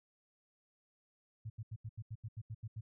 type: tone bursts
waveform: sine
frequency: 110 Hz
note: A2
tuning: in tune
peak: -40 dBFS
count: 11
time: 1.45-2.81 s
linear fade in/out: 10 ms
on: 50 ms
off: 81 ms
effects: none